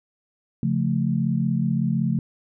sine chord, Db augmented, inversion none, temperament equal, 138.59 / 174.61 / 220 Hz, Db3 / F3 / A3, 0 / 0 / 0 cents, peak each -24 dBFS, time 0.63-2.19 s, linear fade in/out 2 ms, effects none

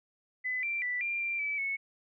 sine tone with pitch steps, 2010 / 2356 / 1975 / 2385 / 2369 / 2303 / 2203 Hz, B6 / D7 / B6 / D7 / D7 / D7 / C#7, +30 / +5 / 0 / +26 / +14 / -34 / -11 cents, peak -30 dBFS, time 0.44-1.77 s, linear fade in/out 20 ms, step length 190 ms, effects none

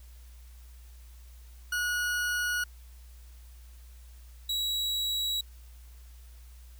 40% pulse tone pair in turn, 1456 / 3887 Hz, F#6 / B7, -28 / -28 cents, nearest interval octave + perfect fourth, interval 1700 cents, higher second, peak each -27 dBFS, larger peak neither, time 1.72-2.64 / 4.49-5.41 s, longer neither, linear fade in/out 5 ms, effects added 60 Hz sine -47 dBFS peak until 6.79 s + white hiss -61 dBFS RMS until 6.79 s

